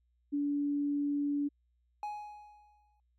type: tone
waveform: sine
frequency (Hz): 287.7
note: D4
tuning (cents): -36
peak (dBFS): -29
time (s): 0.32-1.49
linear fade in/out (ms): 20
type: tone with exponential decay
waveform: triangle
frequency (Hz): 836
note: G#5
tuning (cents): +11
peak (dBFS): -32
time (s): 2.03-3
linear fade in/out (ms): 1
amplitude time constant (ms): 210
effects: added 60 Hz sine -70 dBFS peak until 3.18 s